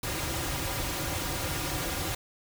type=noise with comb filter; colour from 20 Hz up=pink; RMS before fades=-32 dBFS; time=0.03-2.15 s; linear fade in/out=5 ms; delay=4.6 ms; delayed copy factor=-0.65; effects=none